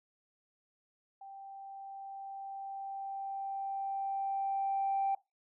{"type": "tone with level ramp", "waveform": "sine", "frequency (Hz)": 784, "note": "G5", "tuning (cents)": 0, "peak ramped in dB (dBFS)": [-46, -27], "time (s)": [1.21, 5.15], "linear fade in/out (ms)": 5, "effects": ["noise-tail reverb RT60 0.2 s tail -19 dB re dry", "tanh soft clip ceiling -24 dBFS"]}